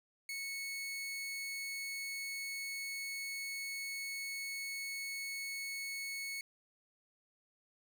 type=tone; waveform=sawtooth; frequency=2205 Hz; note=C#7; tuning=10 cents flat; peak=-36 dBFS; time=0.29-6.41 s; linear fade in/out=2 ms; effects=none